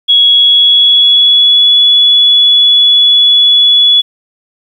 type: tone with pitch glide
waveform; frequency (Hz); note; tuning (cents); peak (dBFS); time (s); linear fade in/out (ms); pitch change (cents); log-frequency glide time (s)
sine; 3340 to 3406; G#7 to G#7; +9 to +43; -3; 0.08-4.02; 20; +34; 0.29-1.76
effects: 7-bit